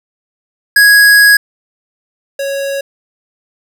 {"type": "tone pair in turn", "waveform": "square", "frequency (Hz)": [1661.2, 553.4], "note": ["G#6", "C#5"], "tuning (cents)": [0, -3], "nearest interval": "octave + perfect fifth", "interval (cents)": 1903, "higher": "first", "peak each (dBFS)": [-4, -16], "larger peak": "first", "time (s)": [[0.76, 1.37], [2.39, 2.81]], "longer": "first", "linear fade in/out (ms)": 5, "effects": []}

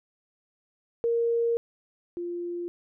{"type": "tone pair in turn", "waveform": "sine", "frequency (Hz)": [466.2, 347.9], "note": ["A#4", "F4"], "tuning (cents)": [0, -7], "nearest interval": "perfect fourth", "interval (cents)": 507, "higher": "first", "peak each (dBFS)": [-22, -30], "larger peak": "first", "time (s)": [[1.04, 1.57], [2.17, 2.68]], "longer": "first", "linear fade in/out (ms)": 0, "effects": []}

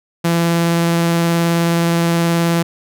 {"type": "tone with vibrato", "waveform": "sawtooth", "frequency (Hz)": 168.8, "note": "E3", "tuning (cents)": 41, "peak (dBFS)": -9, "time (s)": [0.24, 2.63], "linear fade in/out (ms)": 10, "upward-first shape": "triangle", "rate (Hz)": 19, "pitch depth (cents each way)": 11, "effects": []}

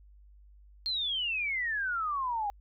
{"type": "exponential sweep", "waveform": "sine", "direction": "down", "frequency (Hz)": [4264, 797], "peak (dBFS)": -29, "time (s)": [0.86, 2.5], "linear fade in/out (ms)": 0, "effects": ["added 50 Hz sine -53 dBFS peak until 2.6 s"]}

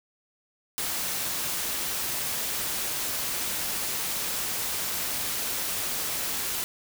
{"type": "noise", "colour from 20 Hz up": "white", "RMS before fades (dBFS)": -30, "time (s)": [0.78, 6.64], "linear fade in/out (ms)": 0, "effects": []}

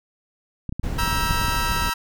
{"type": "clicks", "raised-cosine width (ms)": 5, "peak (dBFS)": -16, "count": 12, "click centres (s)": [0.693, 0.725, 0.796, 0.868, 0.927, 1.034, 1.078, 1.129, 1.172, 1.309, 1.416, 1.483]}
{"type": "noise", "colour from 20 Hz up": "brown", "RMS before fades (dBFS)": -26, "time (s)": [0.83, 1.9], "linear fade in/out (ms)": 10}
{"type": "chord", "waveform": "sawtooth", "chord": "E diminished", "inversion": "second", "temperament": "just", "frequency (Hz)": [949.3, 1318.5, 1582.2], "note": ["Bb5", "E6", "G6"], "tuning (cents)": [31, 0, 16], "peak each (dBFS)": [-23, -22, -27], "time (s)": [0.98, 1.94], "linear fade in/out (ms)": 10}
{"effects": []}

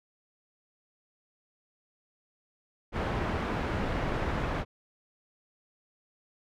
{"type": "low-pass noise", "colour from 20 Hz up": "pink", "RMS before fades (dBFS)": -31, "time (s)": [2.92, 4.65], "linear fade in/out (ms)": 50, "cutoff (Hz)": 1800, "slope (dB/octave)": 12, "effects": []}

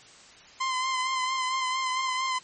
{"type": "tone with vibrato", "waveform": "sawtooth", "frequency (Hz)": 1036, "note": "C6", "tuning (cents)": -17, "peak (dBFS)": -22, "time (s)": [0.6, 2.39], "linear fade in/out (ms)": 10, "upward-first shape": "sine", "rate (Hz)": 4.4, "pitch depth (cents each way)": 31, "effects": ["white hiss -51 dBFS RMS until 2.43 s", "MP3 32 kbps"]}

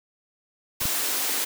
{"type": "high-pass noise", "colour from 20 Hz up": "white", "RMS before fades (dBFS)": -26, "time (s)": [0.8, 1.45], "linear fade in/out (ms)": 10, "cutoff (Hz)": 230, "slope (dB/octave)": 48}
{"type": "clicks", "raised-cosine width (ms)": 5, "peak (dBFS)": [-28, -19], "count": 2, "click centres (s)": [0.817, 0.855]}
{"effects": []}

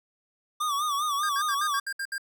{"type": "tone with vibrato", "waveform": "square", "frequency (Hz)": 1174.7, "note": "D6", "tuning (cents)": 0, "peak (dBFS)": -26, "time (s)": [0.6, 1.8], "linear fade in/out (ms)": 10, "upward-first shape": "sine", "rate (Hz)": 5, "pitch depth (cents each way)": 95}
{"type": "tone bursts", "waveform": "square", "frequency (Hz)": 1602, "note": "G6", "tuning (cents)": 37, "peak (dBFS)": -30, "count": 8, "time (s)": [1.23, 2.181], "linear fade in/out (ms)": 5, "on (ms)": 62, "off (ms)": 65}
{"effects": []}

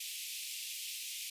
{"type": "high-pass noise", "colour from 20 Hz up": "pink", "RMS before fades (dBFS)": -42, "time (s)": [0, 1.3], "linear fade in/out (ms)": 5, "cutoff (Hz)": 2400, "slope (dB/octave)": 48, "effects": ["resampled to 32000 Hz"]}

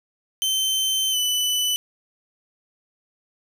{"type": "tone with pitch glide", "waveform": "sawtooth", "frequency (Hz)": [3091, 2989], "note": ["G7", "F#7"], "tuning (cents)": [-25, 17], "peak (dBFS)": -17, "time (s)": [0.42, 1.76], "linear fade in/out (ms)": 0, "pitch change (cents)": -58, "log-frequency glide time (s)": [1.11, 1.17], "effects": []}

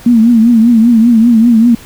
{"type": "tone with vibrato", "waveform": "sine", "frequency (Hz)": 230.7, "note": "A#3", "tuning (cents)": -18, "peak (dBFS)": -3, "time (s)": [0.06, 1.75], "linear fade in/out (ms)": 5, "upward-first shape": "triangle", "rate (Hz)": 5.1, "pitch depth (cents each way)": 110, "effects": ["pink hiss -35 dBFS RMS until 1.85 s"]}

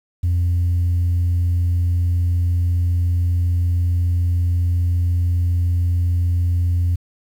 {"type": "tone", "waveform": "sine", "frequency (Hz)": 87.31, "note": "F2", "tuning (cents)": 0, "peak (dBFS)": -13, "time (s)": [0.23, 6.96], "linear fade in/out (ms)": 10, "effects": ["tanh soft clip ceiling -13 dBFS", "8-bit"]}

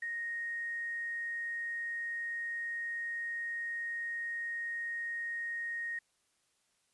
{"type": "tone with quantisation", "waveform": "sine", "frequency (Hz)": 1864.7, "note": "A#6", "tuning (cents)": 0, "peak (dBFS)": -35, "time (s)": [0.02, 5.99], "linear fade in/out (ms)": 5, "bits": 10, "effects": ["white hiss -75 dBFS RMS until 6.93 s", "resampled to 24000 Hz"]}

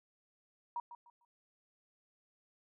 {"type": "tone with echo", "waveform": "sine", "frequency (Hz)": 952, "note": "A#5", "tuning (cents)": 36, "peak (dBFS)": -35, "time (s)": [0.76, 0.8], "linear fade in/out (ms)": 2, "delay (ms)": 150, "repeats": 3, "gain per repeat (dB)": -12, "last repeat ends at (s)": 1.25, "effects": []}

